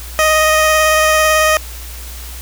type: tone with vibrato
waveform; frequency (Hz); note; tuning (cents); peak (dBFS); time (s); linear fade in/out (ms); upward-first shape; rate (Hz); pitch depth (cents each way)
15% pulse; 623; D#5; +2; -3; 0.19-1.57; 0; sine; 18; 12
effects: added 60 Hz sine -28 dBFS peak until 2.41 s + white hiss -33 dBFS RMS until 2.41 s